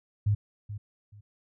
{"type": "tone with echo", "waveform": "sine", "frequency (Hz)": 103.6, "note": "G#2", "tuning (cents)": -4, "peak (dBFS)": -21, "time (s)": [0.26, 0.35], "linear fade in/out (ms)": 10, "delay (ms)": 430, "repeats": 2, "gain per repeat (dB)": -13, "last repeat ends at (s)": 1.21, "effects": []}